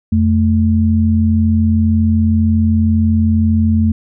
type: tone pair together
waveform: sine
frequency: 87.31 / 220 Hz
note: F2 / A3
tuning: 0 / 0 cents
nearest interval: octave + major third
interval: 1600 cents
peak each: -12 dBFS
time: 0.12-3.92 s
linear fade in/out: 5 ms
effects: none